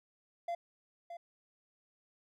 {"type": "tone with echo", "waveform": "triangle", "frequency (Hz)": 687, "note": "F5", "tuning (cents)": -29, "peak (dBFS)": -32, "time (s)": [0.48, 0.55], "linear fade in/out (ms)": 5, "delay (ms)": 620, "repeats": 1, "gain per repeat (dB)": -9, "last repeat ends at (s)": 1.17, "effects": []}